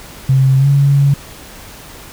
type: tone with pitch glide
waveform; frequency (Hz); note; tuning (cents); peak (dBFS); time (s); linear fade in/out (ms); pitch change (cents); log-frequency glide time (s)
sine; 133.2 to 140.39; C3 to C#3; +31 to +22; -7; 0.29-1.14; 5; +91; 0.58-0.67
effects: pink hiss -35 dBFS RMS until 2.12 s